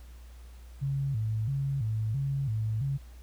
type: tone with vibrato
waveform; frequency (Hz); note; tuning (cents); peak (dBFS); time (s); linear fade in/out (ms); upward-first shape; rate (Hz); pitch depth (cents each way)
sine; 123; B2; -7; -27; 0.81-2.98; 20; square; 1.5; 200
effects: added 60 Hz sine -45 dBFS peak until 3.22 s + pink hiss -60 dBFS RMS until 3.22 s